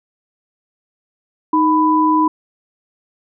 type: tone pair together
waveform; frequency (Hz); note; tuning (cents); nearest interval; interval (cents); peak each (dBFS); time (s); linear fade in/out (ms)
sine; 311.1 / 994.6; D#4 / B5; 0 / +12; octave + minor sixth; 2012; -14 / -13; 1.53-2.28; 5
effects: none